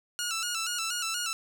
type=tone with vibrato; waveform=10% pulse; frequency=1381 Hz; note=F6; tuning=20 cents flat; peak=-21 dBFS; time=0.19-1.33 s; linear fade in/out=0 ms; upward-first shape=square; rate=4.2 Hz; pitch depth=68 cents each way; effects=none